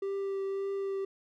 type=tone with vibrato; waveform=triangle; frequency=392 Hz; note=G4; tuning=in tune; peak=-29 dBFS; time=0.02-1.05 s; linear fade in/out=5 ms; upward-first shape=triangle; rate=1.8 Hz; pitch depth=13 cents each way; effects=none